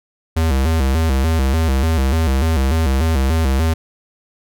square tone with vibrato, 73.42 Hz, D2, in tune, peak -14 dBFS, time 0.36-3.74 s, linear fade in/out 10 ms, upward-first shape square, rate 3.4 Hz, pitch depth 170 cents each way, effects none

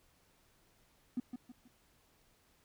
triangle tone with echo, 246.9 Hz, B3, in tune, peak -28 dBFS, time 1.17-1.2 s, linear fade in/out 5 ms, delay 160 ms, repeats 3, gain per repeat -9 dB, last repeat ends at 1.68 s, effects tanh soft clip ceiling -30 dBFS + pink hiss -70 dBFS RMS until 2.64 s

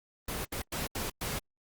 pink noise bursts at uneven times, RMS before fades -35 dBFS, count 5, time 0.28-0.45 / 0.52-0.62 / 0.72-0.87 / 0.95-1.1 / 1.21-1.39 s, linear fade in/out 5 ms, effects Opus 24 kbps

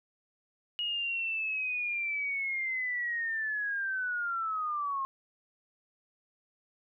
sine linear sweep, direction down, 2889 to 1066 Hz, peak -30 dBFS, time 0.79-5.05 s, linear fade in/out 0 ms, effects none

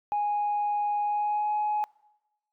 sine tone with pitch glide, 828 to 841.5 Hz, G#5 to G#5, -5 to +23 cents, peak -23 dBFS, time 0.12-1.84 s, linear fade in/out 0 ms, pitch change +28 cents, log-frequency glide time 1.02-1.53 s, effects noise-tail reverb RT60 1.0 s tail -24 dB re dry + tanh soft clip ceiling -21 dBFS

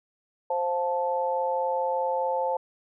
harmonic tone, 175.3 Hz, F3, 7 cents sharp, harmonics 3 / 4 / 5, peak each -27 / -34 / -27 dBFS, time 0.5-2.57 s, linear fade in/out 5 ms, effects none

